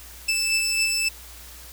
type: beating tone pair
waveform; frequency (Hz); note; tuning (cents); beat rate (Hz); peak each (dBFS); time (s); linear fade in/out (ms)
20% pulse; 2637 / 2640.7; E7 / E7; 0 / +2; 3.7; -17 / -24; 0.28-1.09; 10
effects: added 60 Hz sine -45 dBFS peak until 1.72 s + white hiss -44 dBFS RMS until 1.72 s